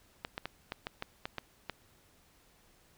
clicks, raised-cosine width 0.3 ms, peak -20 dBFS, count 9, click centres 0.249 / 0.379 / 0.456 / 0.721 / 0.869 / 1.024 / 1.255 / 1.383 / 1.697 s, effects pink hiss -65 dBFS RMS until 2.97 s

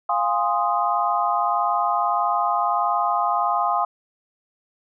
sine chord, F minor seventh, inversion none, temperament equal with one note detuned, 698.5 / 820.1 / 1046.5 / 1244.5 Hz, F5 / Ab5 / C6 / Eb6, 0 / -22 / 0 / 0 cents, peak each -24 dBFS, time 0.09-3.85 s, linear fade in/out 5 ms, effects none

